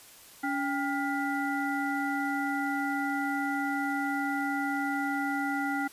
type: harmonic tone with a mistuned harmonic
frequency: 282.6 Hz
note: C#4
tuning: 34 cents sharp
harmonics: 1 / 3 / 5 / 7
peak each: -31 / -33 / -34 / -37 dBFS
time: 0.43-5.88 s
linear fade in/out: 10 ms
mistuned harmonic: 3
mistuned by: -110 cents
effects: white hiss -52 dBFS RMS until 5.92 s + resampled to 32000 Hz